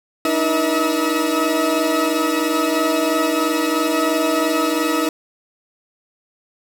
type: tone cluster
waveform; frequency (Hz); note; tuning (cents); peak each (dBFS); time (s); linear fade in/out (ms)
40% pulse; 297.9 / 320.9 / 478.4 / 641 / 1287; D4 / E4 / A#4 / E5 / E6; +25 / -46 / +45 / -49 / -42; -22 / -20 / -24 / -23 / -24; 0.25-5.09; 2
effects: none